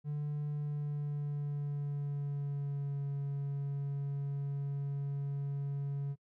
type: tone with pitch glide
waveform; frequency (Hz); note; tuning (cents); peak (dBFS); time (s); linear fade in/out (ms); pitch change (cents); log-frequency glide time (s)
triangle; 147.4 to 140.5; D3 to C#3; +7 to +24; -31; 0.04-6.16; 50; -83; 0.49-3.05
effects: noise-tail reverb RT60 0.1 s tail -25 dB re dry + tanh soft clip ceiling -27 dBFS